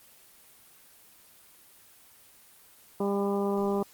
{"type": "harmonic tone", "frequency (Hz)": 199.9, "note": "G3", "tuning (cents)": 34, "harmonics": [1, 2, 3, 4, 5, 6], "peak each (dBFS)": [-29, -28, -36, -36, -38, -41], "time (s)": [3, 3.83], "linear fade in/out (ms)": 5, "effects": ["white hiss -56 dBFS RMS until 3.93 s", "Opus 24 kbps"]}